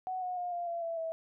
sine tone with pitch steps, 744 / 727.8 / 712 / 696.6 / 681.5 / 666.7 / 652.2 Hz, F#5 / F#5 / F5 / F5 / F5 / E5 / E5, +9 / -29 / +33 / -5 / -43 / +19 / -19 cents, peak -33 dBFS, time 0.07-1.12 s, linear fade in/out 0 ms, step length 150 ms, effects none

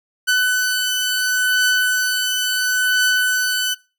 sawtooth beating tone pair, 1501 / 1501.72 Hz, F#6 / F#6, +24 / +25 cents, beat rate 0.72 Hz, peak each -19 / -13 dBFS, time 0.27-3.75 s, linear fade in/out 20 ms, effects noise-tail reverb RT60 0.3 s tail -21 dB re dry

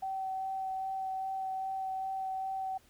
sine tone with vibrato, 765 Hz, G5, 42 cents flat, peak -33 dBFS, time 0.02-2.78 s, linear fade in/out 10 ms, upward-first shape sine, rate 2.5 Hz, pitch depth 10 cents each way, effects pink hiss -64 dBFS RMS until 2.89 s

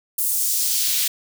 white noise with high-pass filter sweep, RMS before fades -21 dBFS, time 0.18-1.08 s, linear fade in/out 5 ms, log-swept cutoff 10000 to 2700 Hz, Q 1.1, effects none

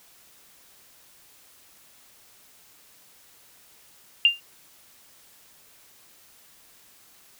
sine tone with exponential decay, 2794 Hz, F7, in tune, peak -10 dBFS, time 4.25-4.4 s, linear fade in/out 1 ms, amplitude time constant 32 ms, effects white hiss -55 dBFS RMS until 7.39 s

